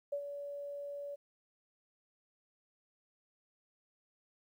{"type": "tone with ADSR envelope", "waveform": "sine", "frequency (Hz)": 571, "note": "D5", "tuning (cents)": -49, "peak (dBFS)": -32, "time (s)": [0.12, 1.16], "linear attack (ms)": 9, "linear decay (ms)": 76, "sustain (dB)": -8, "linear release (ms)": 18, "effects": ["12-bit"]}